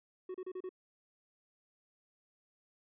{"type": "tone bursts", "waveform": "triangle", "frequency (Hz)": 370, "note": "F#4", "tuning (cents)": 0, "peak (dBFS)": -37, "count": 5, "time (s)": [0.29, 0.692], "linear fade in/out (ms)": 5, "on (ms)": 54, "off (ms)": 33, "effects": ["resampled to 8000 Hz"]}